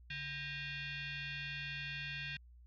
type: tone with frequency modulation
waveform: sine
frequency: 144.4 Hz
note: D3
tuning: 29 cents flat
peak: -40 dBFS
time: 0.1-2.37 s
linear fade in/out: 5 ms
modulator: 867 Hz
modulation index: 3.9
effects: added 60 Hz sine -56 dBFS peak until 2.66 s